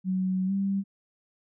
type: tone with pitch glide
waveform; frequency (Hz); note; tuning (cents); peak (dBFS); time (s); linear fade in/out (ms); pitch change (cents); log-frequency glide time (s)
sine; 186.7 to 196.21; F#3 to G3; +16 to +2; -24; 0.04-0.84; 50; +86; 0.46-0.52
effects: none